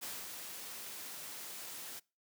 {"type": "noise with ADSR envelope", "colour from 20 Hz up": "white", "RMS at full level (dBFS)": -42, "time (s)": [0.01, 2], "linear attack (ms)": 23, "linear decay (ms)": 240, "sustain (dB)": -4, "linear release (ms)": 18, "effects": ["noise-tail reverb RT60 0.3 s tail -24 dB re dry", "high-pass 150 Hz 12 dB/octave"]}